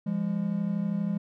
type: tone pair together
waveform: triangle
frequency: 171.7 / 204.2 Hz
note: F3 / G#3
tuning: -29 / -29 cents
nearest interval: minor third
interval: 300 cents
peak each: -28 / -26 dBFS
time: 0.06-1.18 s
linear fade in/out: 10 ms
effects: none